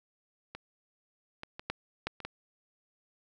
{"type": "clicks", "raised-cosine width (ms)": 0.3, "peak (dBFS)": [-25, -24, -25, -16, -16, -28, -21], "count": 7, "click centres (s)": [0.55, 1.434, 1.595, 1.7, 2.07, 2.203, 2.25], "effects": []}